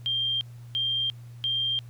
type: tone bursts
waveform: sine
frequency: 3183 Hz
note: G7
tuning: 26 cents sharp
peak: -24 dBFS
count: 3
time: 0.06-1.79 s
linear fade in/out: 0 ms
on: 350 ms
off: 340 ms
effects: added 119 Hz sine -41 dBFS peak until 1.89 s + pink hiss -60 dBFS RMS until 1.89 s